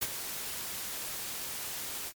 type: noise with ADSR envelope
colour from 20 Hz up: white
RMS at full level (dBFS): -29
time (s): 0.01-2.13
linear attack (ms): 16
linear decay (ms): 36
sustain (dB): -9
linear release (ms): 59
effects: MP3 96 kbps